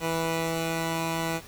10% pulse tone pair together, 164.19 / 492 Hz, E3 / B4, -7 / -7 cents, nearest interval octave + perfect fifth, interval 1900 cents, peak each -19 / -26 dBFS, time 0-1.41 s, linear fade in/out 50 ms, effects pink hiss -47 dBFS RMS until 1.47 s

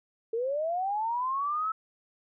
sine linear sweep, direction up, 440 to 1318 Hz, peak -27 dBFS, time 0.33-1.72 s, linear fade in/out 5 ms, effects none

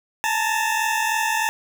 20% pulse tone pair together, 864.8 / 908 Hz, A5 / A#5, -30 / -46 cents, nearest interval minor second, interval 84 cents, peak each -18 dBFS, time 0.24-1.49 s, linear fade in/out 0 ms, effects none

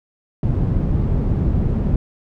white low-pass noise, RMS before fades -18 dBFS, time 0.43-1.96 s, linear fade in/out 2 ms, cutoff 140 Hz, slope 12 dB/octave, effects none

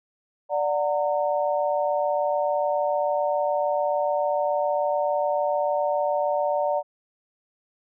sine chord, D augmented, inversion none, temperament just, 587.3 / 734.2 / 917.7 Hz, D5 / F#5 / A#5, 0 / -14 / -27 cents, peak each -23 / -27 / -28 dBFS, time 0.49-6.83 s, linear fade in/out 50 ms, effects none

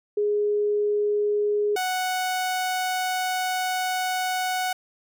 sine / sawtooth tone pair in turn, 415.3 / 740 Hz, G#4 / F#5, 0 / 0 cents, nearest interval minor seventh, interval 1000 cents, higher second, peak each -20 dBFS, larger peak neither, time 0.17-1.76 / 1.76-4.73 s, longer second, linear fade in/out 5 ms, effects none

